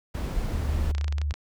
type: noise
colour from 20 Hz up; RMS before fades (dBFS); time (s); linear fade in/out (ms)
brown; -29; 0.14-0.92; 10
type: tone with vibrato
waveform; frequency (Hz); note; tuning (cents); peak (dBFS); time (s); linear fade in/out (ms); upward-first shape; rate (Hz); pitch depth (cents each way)
sine; 73.42; D2; 0; -24; 0.53-1.33; 10; triangle; 6.2; 39
type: clicks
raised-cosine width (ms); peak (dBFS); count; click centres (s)
0.2; -19; 10; 0.95 / 0.982 / 1.012 / 1.044 / 1.081 / 1.125 / 1.183 / 1.216 / 1.309 / 1.34
effects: none